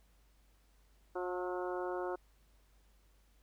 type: harmonic tone with a mistuned harmonic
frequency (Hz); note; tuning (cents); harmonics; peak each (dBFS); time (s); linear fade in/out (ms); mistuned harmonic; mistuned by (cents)
180.2; F#3; -45; 2 / 3 / 4 / 5 / 6 / 7 / 8; -38 / -42 / -44 / -46 / -48 / -49 / -50; 1.15-2.16; 10; 7; +41
effects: added 50 Hz sine -65 dBFS peak until 3.42 s + pink hiss -73 dBFS RMS until 3.42 s